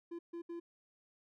triangle tone bursts at uneven times, 340.6 Hz, F4, 43 cents flat, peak -39 dBFS, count 3, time 0.11-0.19 / 0.33-0.42 / 0.49-0.6 s, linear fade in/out 10 ms, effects none

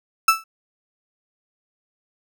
35% pulse tone with exponential decay, 1318.5 Hz, E6, in tune, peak -7 dBFS, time 0.28-0.44 s, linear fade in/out 5 ms, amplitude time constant 34 ms, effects none

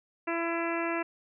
harmonic tone, 335.5 Hz, E4, 31 cents sharp, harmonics 1 / 2 / 3 / 4 / 5 / 6 / 7 / 8, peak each -32 / -35 / -37 / -38 / -39 / -40 / -40 / -41 dBFS, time 0.27-1.03 s, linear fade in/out 10 ms, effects none

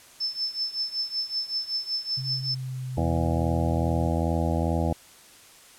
sine tone with tremolo, 5274 Hz, E8, in tune, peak -23 dBFS, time 0.2-2.55 s, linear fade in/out 10 ms, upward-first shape triangle, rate 5.3 Hz, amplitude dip 90%
sine tone with pitch glide, 131.2 to 123.84 Hz, C3 to B2, +5 to +5 cents, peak -30 dBFS, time 2.17-4.09 s, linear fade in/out 10 ms, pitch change -100 cents, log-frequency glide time 2.41-3.71 s
harmonic tone, 82.41 Hz, E2, in tune, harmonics 1 / 2 / 3 / 4 / 6 / 7 / 8 / 9 / 10, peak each -26 / -29 / -31 / -32 / -34 / -34 / -35 / -36 / -36 dBFS, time 2.97-4.93 s, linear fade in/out 5 ms
effects white hiss -51 dBFS RMS until 5.78 s + low-pass 11000 Hz 12 dB/octave

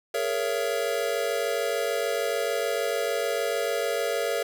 square chord, A# half-diminished seventh, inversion third, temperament just, 419.5 / 466.2 / 559.4 / 671.3 Hz, G#4 / A#4 / C#5 / E5, +17 / 0 / +16 / +31 cents, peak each -33 / -30 / -31 / -32 dBFS, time 0.14-4.43 s, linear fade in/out 5 ms, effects none

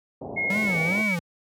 white low-pass noise, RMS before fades -35 dBFS, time 0.21-1.02 s, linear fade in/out 5 ms, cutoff 790 Hz, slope 48 dB/octave
sine tone with pitch glide, 2154 to 2269 Hz, C7 to C#7, +50 to +40 cents, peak -23 dBFS, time 0.36-1.16 s, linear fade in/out 20 ms, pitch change +90 cents, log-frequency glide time 0.57-0.88 s
square tone with vibrato, 186.4 Hz, F#3, 13 cents sharp, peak -26 dBFS, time 0.5-1.19 s, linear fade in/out 2 ms, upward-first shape sine, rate 2.4 Hz, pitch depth 260 cents each way
effects high-pass 100 Hz 12 dB/octave

